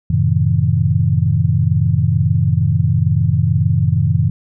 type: chord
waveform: sine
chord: F# diminished seventh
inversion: none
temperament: just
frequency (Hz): 92.5 / 111 / 133.2 / 159.84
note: F#2 / A2 / C3 / Eb3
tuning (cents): 0 / +16 / +31 / +47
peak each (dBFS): -17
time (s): 0.1-4.3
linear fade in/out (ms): 5
effects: none